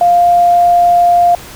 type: tone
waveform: sine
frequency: 700 Hz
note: F5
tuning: 4 cents sharp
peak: -5 dBFS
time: 0.01-1.35 s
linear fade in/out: 2 ms
effects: pink hiss -32 dBFS RMS until 1.55 s